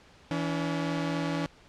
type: tone pair together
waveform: sawtooth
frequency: 163.92 / 284.1 Hz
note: E3 / C#4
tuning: -9 / +43 cents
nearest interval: minor seventh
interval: 952 cents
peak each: -27 dBFS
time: 0.31-1.46 s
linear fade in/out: 0 ms
effects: pink hiss -56 dBFS RMS until 1.68 s + low-pass 5000 Hz 12 dB/octave